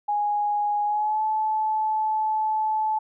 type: tone with pitch glide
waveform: sine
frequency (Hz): 829 to 866.7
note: G#5 to A5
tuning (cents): -3 to -26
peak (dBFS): -21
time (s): 0.08-2.99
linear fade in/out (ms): 10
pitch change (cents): +77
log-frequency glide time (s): 0.85-1.22
effects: none